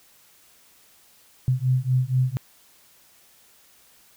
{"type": "beating tone pair", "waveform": "sine", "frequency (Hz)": [126.3, 130.5], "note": ["B2", "C3"], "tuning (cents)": [39, -4], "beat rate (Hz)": 4.2, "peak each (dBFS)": -22, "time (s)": [1.48, 2.37], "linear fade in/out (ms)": 0, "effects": ["white hiss -56 dBFS RMS until 4.16 s"]}